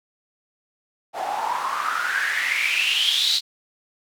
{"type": "noise with band-pass filter sweep", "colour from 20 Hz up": "white", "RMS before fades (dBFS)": -23, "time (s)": [1.13, 3.41], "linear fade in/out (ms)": 50, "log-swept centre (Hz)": [700, 4200], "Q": 7.7, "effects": []}